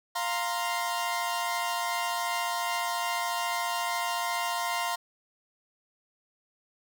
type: chord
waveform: sawtooth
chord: F suspended fourth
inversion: none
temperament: equal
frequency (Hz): 698.5 / 932.3 / 1046.5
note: F5 / Bb5 / C6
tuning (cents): 0 / 0 / 0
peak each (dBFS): -29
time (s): 0.15-4.96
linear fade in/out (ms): 10
effects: none